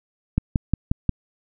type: click train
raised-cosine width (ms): 5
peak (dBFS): -6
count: 5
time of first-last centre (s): 0.38-1.093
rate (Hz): 5.61
effects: none